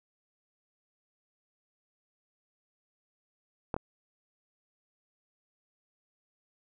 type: clicks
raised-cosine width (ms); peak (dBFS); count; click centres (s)
1; -17 / -19; 2; 3.742 / 3.765
effects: none